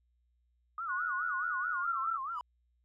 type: tone with vibrato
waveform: sine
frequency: 1202 Hz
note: D6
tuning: 40 cents sharp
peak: -35 dBFS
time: 0.78-2.39 s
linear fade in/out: 2 ms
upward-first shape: sine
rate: 4.7 Hz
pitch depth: 240 cents each way
type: tone with pitch glide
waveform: sine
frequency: 1456 to 1335.2 Hz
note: F#6 to E6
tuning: -28 to +22 cents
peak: -33 dBFS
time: 0.88-2.18 s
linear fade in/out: 20 ms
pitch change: -150 cents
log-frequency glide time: 1.72-2 s
type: tone with exponential growth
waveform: triangle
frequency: 987.8 Hz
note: B5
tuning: in tune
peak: -33 dBFS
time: 2.27-2.41 s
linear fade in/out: 1 ms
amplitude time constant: 30 ms
effects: added 60 Hz sine -70 dBFS peak until 2.84 s